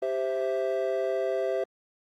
triangle chord, C major, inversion second, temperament equal, 392 / 523.3 / 659.3 Hz, G4 / C5 / E5, 0 / 0 / 0 cents, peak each -28 dBFS, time 0.02-1.64 s, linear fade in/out 5 ms, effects Opus 24 kbps

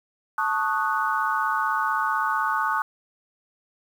sine chord, D# half-diminished seventh, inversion second, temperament equal, 880 / 1108.7 / 1244.5 / 1480 Hz, A5 / C#6 / D#6 / F#6, 0 / 0 / 0 / 0 cents, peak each -27 dBFS, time 0.38-2.82 s, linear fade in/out 2 ms, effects 8-bit

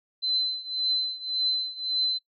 sine tone with tremolo, 4054 Hz, B7, 45 cents sharp, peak -21 dBFS, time 0.22-2.19 s, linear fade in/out 20 ms, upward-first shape triangle, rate 1.8 Hz, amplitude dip 90%, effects noise-tail reverb RT60 0.1 s tail -23 dB re dry

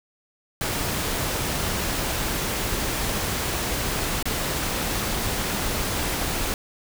pink noise with dropouts, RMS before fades -26 dBFS, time 0.61-6.54 s, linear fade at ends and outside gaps 1 ms, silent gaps 4.227-4.255 s, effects none

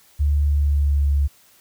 sine tone with pitch glide, 72.7 to 70.96 Hz, D2 to C#2, -17 to +41 cents, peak -15 dBFS, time 0.19-1.28 s, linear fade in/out 20 ms, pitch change -42 cents, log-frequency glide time 0.46-1.12 s, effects white hiss -54 dBFS RMS until 1.6 s

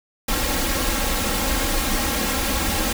pink noise with comb filter, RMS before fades -22 dBFS, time 0.28-2.93 s, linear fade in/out 5 ms, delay 3.7 ms, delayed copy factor +0.75, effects none

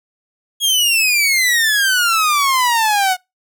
sawtooth exponential sweep, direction down, 3320 to 725 Hz, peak -9 dBFS, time 0.6-3.17 s, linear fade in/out 50 ms, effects noise-tail reverb RT60 0.2 s tail -25 dB re dry

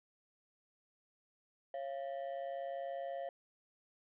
triangle ring-modulated tone, 618 Hz, D#5, 12 cents flat, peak -34 dBFS, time 1.74-3.29 s, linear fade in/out 2 ms, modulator 70.2 Hz, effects resampled to 8000 Hz + 12-bit

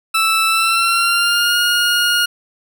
20% pulse tone with pitch glide, 1318.5 to 1429.6 Hz, E6 to F6, 0 to +40 cents, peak -8 dBFS, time 0.14-2.26 s, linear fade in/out 10 ms, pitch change +140 cents, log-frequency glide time 0.47-1.57 s, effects none

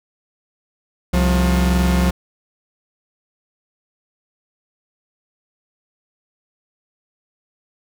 45% pulse tone pair together, 66.75 / 178.2 Hz, C2 / F3, +35 / +35 cents, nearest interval octave + perfect fourth, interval 1700 cents, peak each -16 / -17 dBFS, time 1.13-2.11 s, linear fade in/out 10 ms, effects none

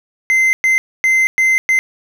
triangle tone bursts at uneven times, 2071 Hz, C7, 18 cents flat, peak -8 dBFS, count 5, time 0.3-0.53 / 0.64-0.78 / 1.04-1.27 / 1.38-1.58 / 1.69-1.79 s, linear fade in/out 0 ms, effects none

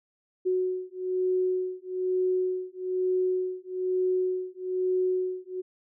sine beating tone pair, 368.4 / 369.5 Hz, F#4 / F#4, -7 / -2 cents, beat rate 1.1 Hz, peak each -28 dBFS, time 0.45-5.62 s, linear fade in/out 20 ms, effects none

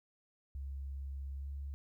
sine tone with pitch glide, 68.4 to 69.8 Hz, C#2 to C#2, -23 to +13 cents, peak -39 dBFS, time 0.55-1.74 s, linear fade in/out 0 ms, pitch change +36 cents, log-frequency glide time 1.37-1.48 s, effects 13-bit

